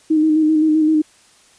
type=tone with vibrato; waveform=sine; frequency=311.1 Hz; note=D#4; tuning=in tune; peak=-11 dBFS; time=0.1-1.02 s; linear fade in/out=10 ms; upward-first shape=square; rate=7.7 Hz; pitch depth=26 cents each way; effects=white hiss -51 dBFS RMS until 1.58 s + resampled to 22050 Hz